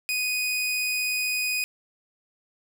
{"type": "tone", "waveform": "sawtooth", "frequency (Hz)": 2489, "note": "D#7", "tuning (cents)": 0, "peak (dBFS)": -21, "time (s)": [0.09, 1.64], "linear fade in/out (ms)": 0, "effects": []}